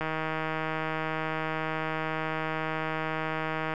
click train, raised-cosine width 0.5 ms, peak -16 dBFS, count 590, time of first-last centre 0.01-3.738 s, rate 158 Hz, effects none

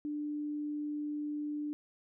sine tone, 296.6 Hz, D4, 17 cents sharp, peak -34 dBFS, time 0.05-1.73 s, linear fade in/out 0 ms, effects none

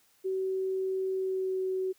sine tone with pitch glide, 379.3 to 375.8 Hz, F#4 to F#4, +43 to +27 cents, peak -28 dBFS, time 0.24-1.93 s, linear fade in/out 20 ms, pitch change -16 cents, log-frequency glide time 1.14-1.61 s, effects white hiss -66 dBFS RMS until 1.98 s

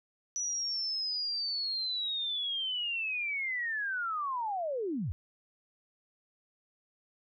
sine linear sweep, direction down, 5920 to 68 Hz, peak -31 dBFS, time 0.36-5.12 s, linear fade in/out 0 ms, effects none

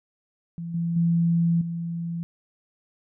sine tone with level steps, 168.7 Hz, E3, 40 cents sharp, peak -30 / -23 / -18 / -27 dBFS, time 0.58-2.23 s, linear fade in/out 0 ms, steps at 0.74 / 0.96 / 1.61 s, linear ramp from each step 5 ms, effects none

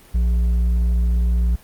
sine tone with hard clipping, 59.1 Hz, A#1, 24 cents sharp, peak -16 dBFS, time 0.14-1.56 s, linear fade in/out 10 ms, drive 4 dB, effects pink hiss -48 dBFS RMS until 1.63 s + Opus 32 kbps

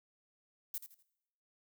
violet noise with echo, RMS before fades -39 dBFS, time 0.74-0.78 s, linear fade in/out 2 ms, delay 82 ms, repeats 3, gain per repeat -10 dB, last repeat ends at 1.026 s, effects noise-tail reverb RT60 0.9 s tail -23 dB re dry

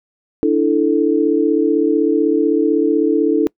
sine chord, D suspended second, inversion none, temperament equal, 293.7 / 329.6 / 440 Hz, D4 / E4 / A4, 0 / 0 / 0 cents, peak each -16 dBFS, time 0.43-3.47 s, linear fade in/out 0 ms, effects noise-tail reverb RT60 0.1 s tail -25 dB re dry

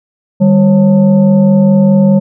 sine tone with frequency modulation, 196.9 Hz, G3, 8 cents sharp, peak -4 dBFS, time 0.4-2.2 s, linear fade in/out 20 ms, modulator 349 Hz, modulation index 0.7, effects none

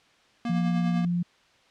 square tone with tremolo, 235.4 Hz, A#3, 17 cents sharp, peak -27 dBFS, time 0.45-1.05 s, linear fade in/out 2 ms, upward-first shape triangle, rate 10 Hz, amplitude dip 50%
sine tone, 174.61 Hz, F3, in tune, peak -23 dBFS, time 0.49-1.23 s, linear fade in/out 10 ms
effects white hiss -60 dBFS RMS until 1.7 s + low-pass 4000 Hz 12 dB/octave

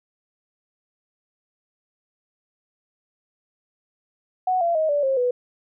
sine tone with pitch steps, 740 / 682.5 / 629.5 / 580.6 / 535.5 / 493.9 Hz, F#5 / F5 / D#5 / D5 / C5 / B4, 0 / -40 / +20 / -20 / +40 / 0 cents, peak -18 dBFS, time 4.47-5.31 s, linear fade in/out 5 ms, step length 140 ms, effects none

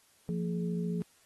sine tone cluster, 172.9 / 226.7 / 421.7 Hz, F3 / A#3 / G#4, -17 / -48 / +26 cents, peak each -31 / -39 / -39 dBFS, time 0.29-1.02 s, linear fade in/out 0 ms, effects white hiss -65 dBFS RMS until 1.25 s + AAC 32 kbps

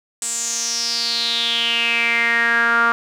sawtooth tone with band-pass filter sweep, 233.4 Hz, A#3, 2 cents sharp, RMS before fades -19 dBFS, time 0.22-2.92 s, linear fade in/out 0 ms, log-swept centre 8000 to 1300 Hz, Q 6.8, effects none

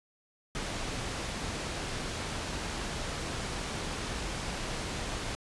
pink low-pass noise, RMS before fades -36 dBFS, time 0.55-5.35 s, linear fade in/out 0 ms, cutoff 7700 Hz, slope 12 dB/octave, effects resampled to 24000 Hz

